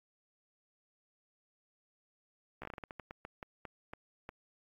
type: slowing click train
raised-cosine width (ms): 0.5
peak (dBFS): -28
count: 16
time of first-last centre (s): 2.62-4.291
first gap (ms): 14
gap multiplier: 1.26
effects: AAC 32 kbps